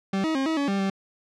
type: tone with pitch steps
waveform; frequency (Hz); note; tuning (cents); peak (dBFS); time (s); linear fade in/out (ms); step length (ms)
40% pulse; 194 / 318.3 / 268.9 / 320.6 / 282.5 / 197.2 / 194.4; G3 / D#4 / C4 / E4 / C#4 / G3 / G3; -18 / +39 / +47 / -48 / +33 / +11 / -14; -22; 0.13-0.9; 5; 110
effects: low-pass 5000 Hz 12 dB/octave